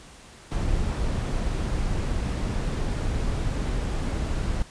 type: noise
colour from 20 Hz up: brown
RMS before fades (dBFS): -26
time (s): 0.51-4.63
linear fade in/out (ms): 10
effects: pink hiss -48 dBFS RMS until 4.7 s + resampled to 22050 Hz